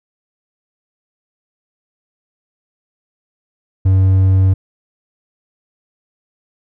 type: tone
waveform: triangle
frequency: 94.9 Hz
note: F#2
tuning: 44 cents sharp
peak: -6 dBFS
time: 3.85-4.54 s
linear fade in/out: 10 ms
effects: none